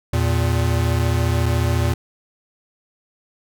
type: tone pair together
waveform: square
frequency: 82.33 / 116.54 Hz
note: E2 / A#2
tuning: -2 / 0 cents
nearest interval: tritone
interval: 602 cents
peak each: -20 dBFS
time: 0.13-1.94 s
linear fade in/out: 5 ms
effects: none